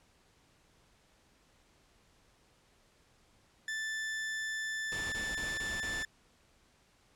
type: tone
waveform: 40% pulse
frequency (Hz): 1760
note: A6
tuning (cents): 0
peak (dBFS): -34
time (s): 3.68-6.05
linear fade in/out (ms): 2
type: noise bursts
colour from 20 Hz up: pink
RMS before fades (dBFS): -43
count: 5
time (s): 4.92-6.028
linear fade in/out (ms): 0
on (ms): 200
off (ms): 27
effects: pink hiss -67 dBFS RMS until 7.15 s + low-pass 9000 Hz 12 dB/octave